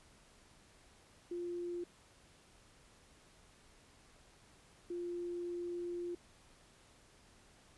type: tone bursts at uneven times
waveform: sine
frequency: 349.2 Hz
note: F4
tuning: in tune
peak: -38 dBFS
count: 2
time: 1.31-1.84 / 4.9-6.15 s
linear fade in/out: 5 ms
effects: pink hiss -64 dBFS RMS until 7.77 s + resampled to 24000 Hz